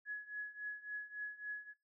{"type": "tone with tremolo", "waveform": "sine", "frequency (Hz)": 1687, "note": "G#6", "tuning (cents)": 27, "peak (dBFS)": -38, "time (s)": [0.05, 1.74], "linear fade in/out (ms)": 50, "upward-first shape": "triangle", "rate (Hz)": 3.6, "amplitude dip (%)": 90, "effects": ["noise-tail reverb RT60 0.2 s tail -20 dB re dry"]}